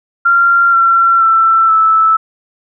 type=tone with pitch steps; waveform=sine; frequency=1383 / 1359.2 / 1335.9 / 1312.9 Hz; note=F6 / F6 / E6 / E6; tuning=-17 / -47 / +23 / -7 cents; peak=-6 dBFS; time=0.25-2.17 s; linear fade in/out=10 ms; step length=480 ms; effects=none